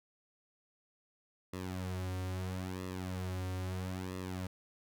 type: tone with flanger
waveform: sawtooth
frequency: 92.5 Hz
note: F#2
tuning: in tune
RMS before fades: -39 dBFS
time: 1.53-4.47 s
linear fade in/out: 5 ms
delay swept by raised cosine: 1.3 to 4.8 ms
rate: 0.76 Hz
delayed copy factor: -0.8
effects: none